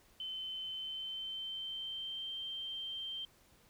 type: tone with pitch glide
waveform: sine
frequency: 3065 to 3142 Hz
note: G7 to G7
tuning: -40 to +3 cents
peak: -39 dBFS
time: 0.2-3.25 s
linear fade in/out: 2 ms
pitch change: +43 cents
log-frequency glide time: 0.68-2.34 s
effects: pink hiss -66 dBFS RMS until 3.69 s